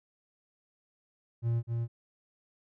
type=tone with echo; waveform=triangle; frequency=116.8 Hz; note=A#2; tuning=4 cents sharp; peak=-24 dBFS; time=1.42-1.63 s; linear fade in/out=50 ms; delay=250 ms; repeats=1; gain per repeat=-3 dB; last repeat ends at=1.88 s; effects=none